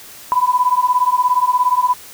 sine beating tone pair, 987.8 / 1004.8 Hz, B5 / B5, 0 / +30 cents, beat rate 17 Hz, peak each -15 dBFS, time 0.32-1.94 s, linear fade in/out 0 ms, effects white hiss -38 dBFS RMS until 2.13 s

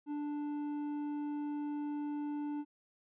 sine tone with hard clipping, 293.7 Hz, D4, in tune, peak -37 dBFS, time 0.06-2.65 s, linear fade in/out 50 ms, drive 6 dB, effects resampled to 8000 Hz

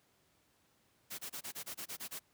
white noise bursts, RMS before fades -43 dBFS, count 10, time 1.1-2.195 s, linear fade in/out 20 ms, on 87 ms, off 25 ms, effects pink hiss -72 dBFS RMS until 2.33 s + high-pass 80 Hz 12 dB/octave

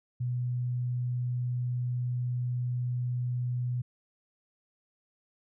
sine tone, 123.47 Hz, B2, in tune, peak -28 dBFS, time 0.2-3.82 s, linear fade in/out 10 ms, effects none

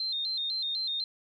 sine tone with vibrato, 3895 Hz, B7, 25 cents flat, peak -29 dBFS, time 0-1.04 s, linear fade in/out 2 ms, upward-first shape square, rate 4 Hz, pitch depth 100 cents each way, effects 11-bit

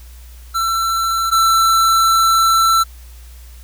square tone pair in turn, 1343 / 1337 Hz, E6 / E6, +32 / +24 cents, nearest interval unison, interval 8 cents, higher first, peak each -16 / -11 dBFS, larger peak second, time 0.54-1.31 / 1.31-2.84 s, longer second, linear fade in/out 20 ms, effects added 60 Hz sine -35 dBFS peak until 3.63 s + white hiss -47 dBFS RMS until 3.63 s

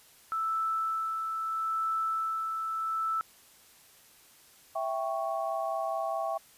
sine tone with tremolo, 1318.5 Hz, E6, in tune, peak -27 dBFS, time 0.32-3.21 s, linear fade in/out 0 ms, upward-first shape sine, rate 0.77 Hz, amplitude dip 35%
sine chord, C# diminished, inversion first, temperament equal, 659.3 / 784 / 1108.7 Hz, E5 / G5 / C#6, 0 / 0 / 0 cents, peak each -32 / -34 / -36 dBFS, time 4.75-6.38 s, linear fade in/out 10 ms
effects white hiss -58 dBFS RMS until 6.57 s + resampled to 32000 Hz

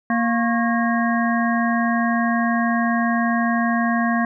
harmonic tone with a mistuned harmonic, 233.1 Hz, A#3, in tune, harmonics 1 / 3 / 5 / 7 / 8, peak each -19 / -24 / -26 / -27 / -28 dBFS, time 0.1-4.25 s, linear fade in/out 2 ms, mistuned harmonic 5, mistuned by -110 cents, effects none

